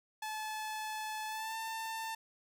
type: tone with pitch glide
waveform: sawtooth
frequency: 864 to 894.5 Hz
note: A5 to A5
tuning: -32 to +28 cents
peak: -34 dBFS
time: 0.22-2.15 s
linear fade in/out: 5 ms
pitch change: +60 cents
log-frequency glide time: 1.27-1.56 s
effects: none